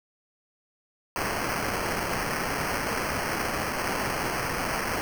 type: noise with sample-and-hold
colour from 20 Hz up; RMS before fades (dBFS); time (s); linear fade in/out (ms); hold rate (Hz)
white; -29; 1.16-5.01; 0; 3675
effects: none